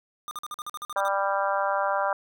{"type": "tone bursts", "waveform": "square", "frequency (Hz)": 1212, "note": "D#6", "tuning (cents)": -46, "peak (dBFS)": -33, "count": 11, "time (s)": [0.28, 1.081], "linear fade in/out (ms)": 0, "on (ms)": 31, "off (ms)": 46}
{"type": "harmonic tone", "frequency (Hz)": 197.1, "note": "G3", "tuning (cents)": 10, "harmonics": [3, 4, 5, 6, 7, 8], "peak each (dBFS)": [-28, -29, -29, -32, -31, -35], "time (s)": [0.96, 2.13], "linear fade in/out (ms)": 2}
{"effects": []}